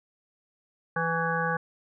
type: harmonic tone with a mistuned harmonic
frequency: 165.9 Hz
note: E3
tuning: 11 cents sharp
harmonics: 1 / 3 / 5 / 7 / 9 / 10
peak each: -32 / -32 / -32 / -32 / -32 / -32 dBFS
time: 0.96-1.57 s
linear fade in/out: 5 ms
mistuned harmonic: 7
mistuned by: -36 cents
effects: none